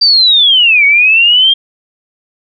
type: linear two-way sweep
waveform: sine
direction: down then up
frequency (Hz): 4708 to 2217 to 3229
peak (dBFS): -4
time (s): 0.01-1.54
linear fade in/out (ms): 10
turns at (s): 0.85
effects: none